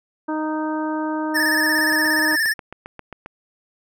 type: harmonic tone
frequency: 310 Hz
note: D#4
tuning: 6 cents flat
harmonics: 1 / 2 / 3 / 4 / 5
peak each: -23 / -30 / -28 / -34 / -35 dBFS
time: 0.28-2.36 s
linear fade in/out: 10 ms
type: tone with vibrato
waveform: square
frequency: 1760 Hz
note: A6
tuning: in tune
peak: -18 dBFS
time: 1.34-2.54 s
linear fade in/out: 20 ms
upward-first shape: square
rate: 17 Hz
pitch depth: 47 cents each way
type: click train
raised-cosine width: 0.5 ms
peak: -20 dBFS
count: 12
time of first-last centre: 1.79-3.261 s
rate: 7.48 Hz
effects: none